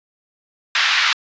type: band-pass noise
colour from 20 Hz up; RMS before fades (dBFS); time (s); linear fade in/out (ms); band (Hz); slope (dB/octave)
pink; -17; 0.75-1.13; 2; 1300 to 4500; 24
effects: resampled to 16000 Hz